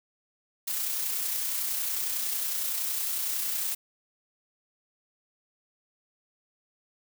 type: noise with amplitude modulation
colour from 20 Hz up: blue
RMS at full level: -29 dBFS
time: 0.67-3.75 s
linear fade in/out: 10 ms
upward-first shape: sine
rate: 30.9 Hz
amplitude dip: 30%
effects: none